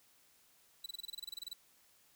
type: tone bursts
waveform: 40% pulse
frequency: 3951 Hz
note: B7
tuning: in tune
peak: -39 dBFS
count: 15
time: 0.84-1.533 s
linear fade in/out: 5 ms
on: 21 ms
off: 27 ms
effects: white hiss -68 dBFS RMS until 2.15 s